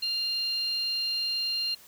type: tone pair together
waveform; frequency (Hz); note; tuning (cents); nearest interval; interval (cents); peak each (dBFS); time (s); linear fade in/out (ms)
sine; 2794 / 4186; F7 / C8; 0 / 0; perfect fifth; 700; -33 / -26; 0.02-1.75; 10
effects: tanh soft clip ceiling -23 dBFS + white hiss -53 dBFS RMS until 1.87 s